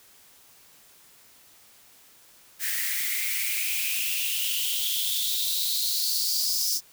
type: noise with high-pass filter sweep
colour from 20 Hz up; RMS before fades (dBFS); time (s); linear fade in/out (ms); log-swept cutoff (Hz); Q
blue; -27; 2.59-6.81; 50; 1800 to 5300; 6.9
effects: white hiss -55 dBFS RMS until 6.92 s